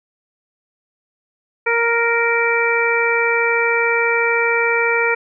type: harmonic tone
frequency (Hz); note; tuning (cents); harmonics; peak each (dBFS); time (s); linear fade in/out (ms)
466.2; A#4; 0; 1 / 2 / 3 / 4 / 5; -19 / -23 / -21 / -22 / -19; 1.66-5.15; 10
effects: none